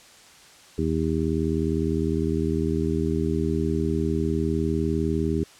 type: harmonic tone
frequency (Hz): 79.8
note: D#2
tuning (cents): +44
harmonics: 1 / 2 / 3 / 4 / 5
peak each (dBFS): -28 / -28 / -28 / -28 / -28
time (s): 0.78-5.44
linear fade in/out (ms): 5
effects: white hiss -50 dBFS RMS until 5.59 s + low-pass 8000 Hz 12 dB/octave